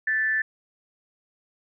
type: tone with frequency modulation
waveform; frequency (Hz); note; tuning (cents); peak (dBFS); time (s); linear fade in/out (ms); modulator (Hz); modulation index
sine; 1760; A6; 0; -21; 0.07-0.42; 5; 217; 0.35
effects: none